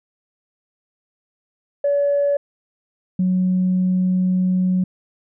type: tone pair in turn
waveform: sine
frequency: 570 / 184.05 Hz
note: C#5 / F#3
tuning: +48 / -9 cents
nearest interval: octave + minor sixth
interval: 1957 cents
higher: first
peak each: -14 / -14 dBFS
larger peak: neither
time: 1.84-2.37 / 3.19-4.84 s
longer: second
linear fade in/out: 5 ms
effects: tanh soft clip ceiling -11 dBFS